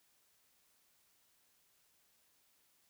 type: silence
effects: white hiss -73 dBFS RMS until 2.89 s